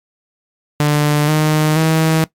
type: tone with pitch steps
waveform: sawtooth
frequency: 148.4 / 153.99 / 159.79 Hz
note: D3 / D#3 / D#3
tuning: +18 / -18 / +46 cents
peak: -7 dBFS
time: 0.8-2.24 s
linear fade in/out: 0 ms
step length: 480 ms
effects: noise-tail reverb RT60 0.1 s tail -18 dB re dry + MP3 96 kbps